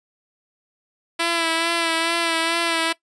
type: tone with vibrato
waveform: 5% pulse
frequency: 332.7 Hz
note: E4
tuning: 16 cents sharp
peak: -8 dBFS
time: 1.19-2.93 s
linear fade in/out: 10 ms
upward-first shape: sine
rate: 2.3 Hz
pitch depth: 31 cents each way
effects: noise-tail reverb RT60 0.1 s tail -19 dB re dry + resampled to 22050 Hz